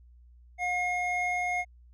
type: tone pair together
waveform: triangle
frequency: 717.1 / 2149 Hz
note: F5 / C7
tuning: +46 / +46 cents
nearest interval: octave + perfect fifth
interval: 1900 cents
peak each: -28 dBFS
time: 0.58-1.65 s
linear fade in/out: 50 ms
effects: added 60 Hz sine -52 dBFS peak until 1.93 s + resampled to 24000 Hz